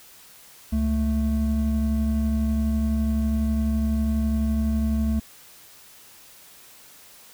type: tone pair together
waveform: triangle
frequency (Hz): 69.4 / 220.2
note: C#2 / A3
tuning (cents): +3 / +2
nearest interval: octave + minor sixth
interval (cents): 1999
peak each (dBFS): -21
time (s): 0.72-5.2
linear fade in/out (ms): 10
effects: white hiss -49 dBFS RMS until 7.33 s